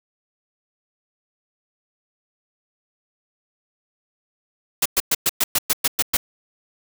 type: noise bursts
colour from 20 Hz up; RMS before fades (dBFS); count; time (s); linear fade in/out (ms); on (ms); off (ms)
white; -18; 10; 4.82-6.17; 5; 36; 110
effects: none